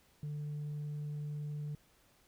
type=tone; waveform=sine; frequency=148.2 Hz; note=D3; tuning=16 cents sharp; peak=-35 dBFS; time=0.23-1.75 s; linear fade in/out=2 ms; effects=tanh soft clip ceiling -36 dBFS + pink hiss -68 dBFS RMS until 2.27 s